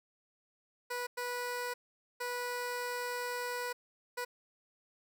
15% pulse tone bursts at uneven times, 490 Hz, B4, 14 cents flat, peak -29 dBFS, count 4, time 0.9-1.07 / 1.17-1.74 / 2.2-3.73 / 4.17-4.25 s, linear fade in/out 10 ms, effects none

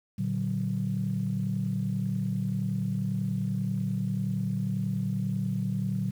sine chord, Bb augmented, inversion none, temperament equal with one note detuned, 116.54 / 146.83 / 188.67 Hz, Bb2 / D3 / F#3, 0 / 0 / +34 cents, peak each -31 / -32 / -29 dBFS, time 0.18-6.11 s, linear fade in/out 10 ms, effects tanh soft clip ceiling -18 dBFS + 9-bit

